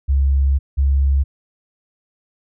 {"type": "tone pair in turn", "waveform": "sine", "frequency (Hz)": [68.5, 68.77], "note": ["C#2", "C#2"], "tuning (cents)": [-20, -13], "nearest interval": "unison", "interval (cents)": 7, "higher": "second", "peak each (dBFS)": -12, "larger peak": "neither", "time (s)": [[0.08, 0.59], [0.77, 1.24]], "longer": "first", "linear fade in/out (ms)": 20, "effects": []}